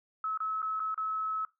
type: tone with dropouts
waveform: sine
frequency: 1293 Hz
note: E6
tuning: 34 cents flat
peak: -30 dBFS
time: 0.24-1.45 s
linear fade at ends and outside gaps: 2 ms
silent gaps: 0.375-0.403 / 0.619-0.627 / 0.796-0.801 / 0.944-0.977 s
effects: noise-tail reverb RT60 0.2 s tail -19 dB re dry